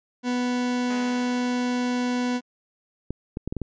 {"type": "tone", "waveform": "40% pulse", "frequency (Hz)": 246.9, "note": "B3", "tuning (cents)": 0, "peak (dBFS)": -22, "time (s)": [0.23, 2.41], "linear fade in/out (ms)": 50}
{"type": "tone with exponential decay", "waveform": "5% pulse", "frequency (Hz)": 209.7, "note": "G#3", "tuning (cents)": 17, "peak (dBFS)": -24, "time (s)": [0.9, 2.42], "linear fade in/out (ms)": 2, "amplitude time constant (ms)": 330}
{"type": "clicks", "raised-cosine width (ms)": 3, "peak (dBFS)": -16, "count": 6, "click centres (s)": [3.106, 3.371, 3.476, 3.525, 3.567, 3.617]}
{"effects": ["resampled to 16000 Hz"]}